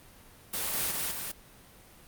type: noise with echo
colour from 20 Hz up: white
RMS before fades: -32 dBFS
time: 0.53-0.92 s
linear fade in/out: 10 ms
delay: 200 ms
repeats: 2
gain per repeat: -2 dB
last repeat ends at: 1.32 s
effects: pink hiss -54 dBFS RMS until 2.07 s + Opus 32 kbps